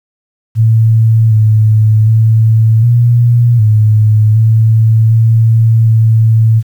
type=tone with pitch steps; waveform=sine; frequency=112.1 / 108.6 / 111.3 / 119.2 / 107.7 / 111.3 / 113 / 111.8 Hz; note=A2 / A2 / A2 / A#2 / A2 / A2 / A2 / A2; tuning=+33 / -22 / +20 / +39 / -37 / +20 / +47 / +28 cents; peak=-4 dBFS; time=0.55-6.63 s; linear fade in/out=50 ms; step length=760 ms; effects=7-bit